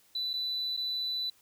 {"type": "tone with dropouts", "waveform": "sine", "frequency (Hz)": 3983, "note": "B7", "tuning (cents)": 14, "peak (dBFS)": -29, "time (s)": [0.15, 1.3], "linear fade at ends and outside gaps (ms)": 5, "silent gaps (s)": [[0.333, 0.337], [0.767, 0.773]], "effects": ["tanh soft clip ceiling -27 dBFS", "white hiss -64 dBFS RMS until 1.41 s"]}